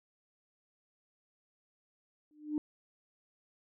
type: tone with exponential growth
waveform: sine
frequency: 300.7 Hz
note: D4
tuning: 41 cents sharp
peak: -26 dBFS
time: 2.31-2.58 s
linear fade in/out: 1 ms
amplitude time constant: 57 ms
effects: tanh soft clip ceiling -24 dBFS